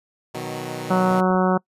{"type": "chord", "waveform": "10% pulse", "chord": "B major", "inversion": "none", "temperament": "equal", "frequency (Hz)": [123.47, 155.56, 185], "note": ["B2", "D#3", "F#3"], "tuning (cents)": [0, 0, 0], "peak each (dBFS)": [-24, -24, -27], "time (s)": [0.34, 1.21], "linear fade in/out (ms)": 10}
{"type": "harmonic tone", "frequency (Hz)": 185.1, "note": "F#3", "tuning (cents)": 1, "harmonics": [1, 2, 3, 4, 5, 6, 7, 8], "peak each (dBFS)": [-19, -23, -24, -25, -27, -28, -28, -32], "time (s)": [0.9, 1.58], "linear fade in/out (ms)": 10}
{"type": "clicks", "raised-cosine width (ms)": 2, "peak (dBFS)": -27, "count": 3, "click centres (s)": [1.11, 1.306, 1.35]}
{"effects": ["noise-tail reverb RT60 0.1 s tail -25 dB re dry", "resampled to 32000 Hz"]}